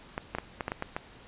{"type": "clicks", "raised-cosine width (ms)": 0.5, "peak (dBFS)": -16, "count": 8, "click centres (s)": [0.179, 0.35, 0.385, 0.608, 0.681, 0.719, 0.824, 0.965], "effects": ["pink hiss -52 dBFS RMS until 1.27 s", "resampled to 8000 Hz"]}